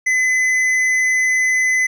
sine tone with hard clipping, 2023 Hz, B6, 41 cents sharp, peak -15 dBFS, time 0.06-1.87 s, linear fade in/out 10 ms, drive 7 dB, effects none

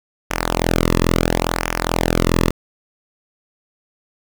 sawtooth tone with flanger, 42.39 Hz, E1, 49 cents sharp, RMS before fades -18 dBFS, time 0.3-2.51 s, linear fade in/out 10 ms, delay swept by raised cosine 0.24 to 1.34 ms, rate 0.72 Hz, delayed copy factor -0.85, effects 7-bit

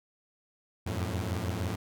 sawtooth tone cluster, 85.9 / 92.3 / 109.6 Hz, F2 / F#2 / A2, -28 / -4 / -6 cents, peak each -31 dBFS, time 0.86-1.76 s, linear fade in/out 10 ms, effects none

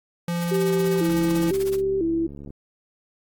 square tone, 172 Hz, F3, 26 cents flat, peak -24 dBFS, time 0.28-1.51 s, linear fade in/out 2 ms
white noise with tremolo, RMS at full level -36 dBFS, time 0.35-1.81 s, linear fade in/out 50 ms, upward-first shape sine, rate 16 Hz, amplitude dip 100%
sine tone with vibrato, 358.1 Hz, F4, 43 cents sharp, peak -20 dBFS, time 0.51-2.27 s, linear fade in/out 10 ms, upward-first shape square, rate 1 Hz, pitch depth 140 cents each way
click train, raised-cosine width 3 ms, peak -27 dBFS, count 101, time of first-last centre 1.09-2.504 s, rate 70.7 Hz
effects AAC 64 kbps

